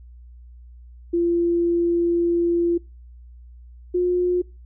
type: tone pair in turn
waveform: sine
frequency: 342.8 / 357.7 Hz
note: F4 / F4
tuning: -32 / +41 cents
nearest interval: minor second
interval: 73 cents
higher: second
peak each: -17 dBFS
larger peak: neither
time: 1.13-2.78 / 3.94-4.42 s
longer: first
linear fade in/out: 10 ms
effects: noise-tail reverb RT60 0.3 s tail -25 dB re dry + added 60 Hz sine -41 dBFS peak until 4.65 s